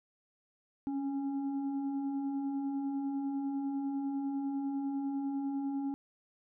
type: tone with frequency modulation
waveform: sine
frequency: 277.5 Hz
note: C#4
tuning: 2 cents sharp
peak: -32 dBFS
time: 0.87-5.94 s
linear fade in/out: 0 ms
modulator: 545 Hz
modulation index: 0.39
effects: none